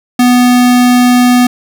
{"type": "tone", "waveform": "square", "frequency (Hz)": 246.9, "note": "B3", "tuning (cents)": 0, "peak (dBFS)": -5, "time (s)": [0.19, 1.47], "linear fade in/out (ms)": 5, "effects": []}